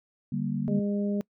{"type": "chord", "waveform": "sine", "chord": "G minor", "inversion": "second", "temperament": "just", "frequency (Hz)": [147, 196, 235.2], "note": ["D3", "G3", "Bb3"], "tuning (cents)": [2, 0, 16], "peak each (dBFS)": -31, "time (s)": [0.32, 0.8], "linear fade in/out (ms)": 5}
{"type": "harmonic tone", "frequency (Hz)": 203.4, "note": "G#3", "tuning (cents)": -36, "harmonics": [1, 2, 3], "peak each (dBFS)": [-26, -34, -37], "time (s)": [0.68, 1.21], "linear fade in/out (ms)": 0}
{"effects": ["noise-tail reverb RT60 0.1 s tail -25 dB re dry"]}